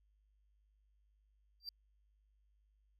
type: tone with exponential growth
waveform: triangle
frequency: 4699 Hz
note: D8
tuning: in tune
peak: -37 dBFS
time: 1.6-1.69 s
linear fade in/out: 2 ms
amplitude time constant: 19 ms
effects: added 51 Hz sine -70 dBFS peak until 2.99 s